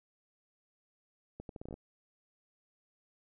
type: accelerating click train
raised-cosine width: 2 ms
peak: -30 dBFS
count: 9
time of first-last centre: 1.4-1.741 s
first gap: 92 ms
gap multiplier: 0.76
effects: none

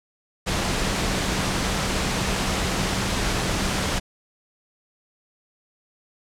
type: tone in noise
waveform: sine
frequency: 190.4 Hz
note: F#3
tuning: 50 cents sharp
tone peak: -32 dBFS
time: 0.46-4 s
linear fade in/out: 20 ms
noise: pink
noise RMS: -24 dBFS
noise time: 0.46-4 s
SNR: -11 dB
effects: low-pass 8000 Hz 12 dB/octave

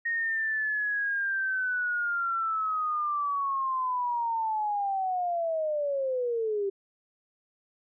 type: linear sweep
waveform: sine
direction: down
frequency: 1864.7 to 387.9 Hz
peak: -26 dBFS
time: 0.05-6.7 s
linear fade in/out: 10 ms
effects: none

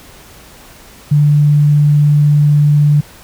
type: tone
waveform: sine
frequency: 147.3 Hz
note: D3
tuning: 6 cents sharp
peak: -6 dBFS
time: 1.11-3.01 s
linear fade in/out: 10 ms
effects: pink hiss -39 dBFS RMS until 3.23 s

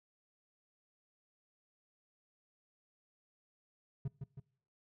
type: tone with echo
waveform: triangle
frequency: 136.2 Hz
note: C#3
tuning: 30 cents flat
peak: -32 dBFS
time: 4.05-4.08 s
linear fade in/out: 5 ms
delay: 160 ms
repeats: 2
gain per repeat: -5 dB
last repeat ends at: 4.4 s
effects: noise-tail reverb RT60 0.6 s tail -23 dB re dry

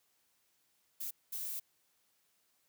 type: noise bursts at uneven times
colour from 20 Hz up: violet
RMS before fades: -40 dBFS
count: 2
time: 1-1.11 / 1.32-1.6 s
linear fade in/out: 10 ms
effects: white hiss -75 dBFS RMS until 2.68 s + high-pass 60 Hz 12 dB/octave

